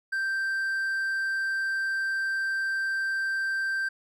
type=tone; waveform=triangle; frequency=1568 Hz; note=G6; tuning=in tune; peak=-24 dBFS; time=0.12-3.89 s; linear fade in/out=10 ms; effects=none